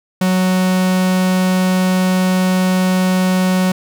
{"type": "tone", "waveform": "45% pulse", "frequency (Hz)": 185, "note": "F#3", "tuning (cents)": 0, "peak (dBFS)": -12, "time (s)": [0.21, 3.72], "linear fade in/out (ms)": 5, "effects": []}